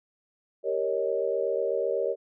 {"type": "chord", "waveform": "sine", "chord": "Eb dominant seventh", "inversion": "first", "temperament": "equal", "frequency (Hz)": [392, 466.2, 554.4, 622.3], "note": ["G4", "Bb4", "Db5", "Eb5"], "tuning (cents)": [0, 0, 0, 0], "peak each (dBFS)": [-31, -29, -29, -33], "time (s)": [0.63, 2.16], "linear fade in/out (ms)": 50, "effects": []}